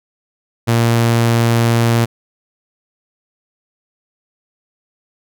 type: tone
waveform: sawtooth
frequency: 116.54 Hz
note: A#2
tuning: in tune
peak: -7 dBFS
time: 0.67-2.06 s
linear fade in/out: 20 ms
effects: none